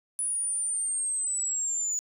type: linear sweep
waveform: sine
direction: down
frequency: 9880 to 6880 Hz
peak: -25 dBFS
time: 0.19-1.99 s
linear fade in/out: 0 ms
effects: tanh soft clip ceiling -24 dBFS + 10-bit